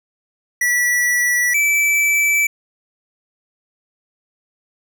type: tone pair in turn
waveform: square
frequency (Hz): 1951 / 2315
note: B6 / D7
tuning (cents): -22 / -25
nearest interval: minor third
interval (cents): 297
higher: second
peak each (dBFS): -15 / -14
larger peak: second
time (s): 0.61-1.54 / 1.54-2.47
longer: neither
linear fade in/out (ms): 5
effects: none